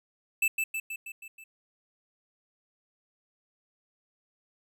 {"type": "tone with echo", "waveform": "square", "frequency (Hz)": 2637, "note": "E7", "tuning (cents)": 0, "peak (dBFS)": -23, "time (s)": [0.42, 0.48], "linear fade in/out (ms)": 5, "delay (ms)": 160, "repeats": 6, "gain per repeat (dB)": -4, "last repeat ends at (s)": 1.44, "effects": []}